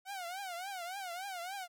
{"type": "tone with vibrato", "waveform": "sawtooth", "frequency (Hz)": 740, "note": "F#5", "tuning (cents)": 0, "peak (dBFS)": -36, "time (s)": [0.05, 1.68], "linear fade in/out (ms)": 50, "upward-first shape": "triangle", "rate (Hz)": 3.5, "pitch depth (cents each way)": 170, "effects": []}